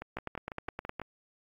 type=two click trains; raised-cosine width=0.5 ms; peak=-24 / -20 dBFS; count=7 / 9; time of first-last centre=0.02-1.017 / 0.17-0.997 s; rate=6.02 / 9.67 Hz; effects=AAC 32 kbps